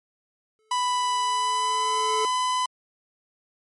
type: tone with exponential growth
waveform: square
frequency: 434.8 Hz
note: A4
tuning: 21 cents flat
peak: -26 dBFS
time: 0.59-2.25 s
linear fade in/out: 0 ms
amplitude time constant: 360 ms
type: tone with pitch glide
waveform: 45% pulse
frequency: 992 to 1007 Hz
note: B5 to B5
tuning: +7 to +33 cents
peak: -22 dBFS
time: 0.71-2.66 s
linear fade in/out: 5 ms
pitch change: +26 cents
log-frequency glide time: 1.22-2 s
effects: MP3 48 kbps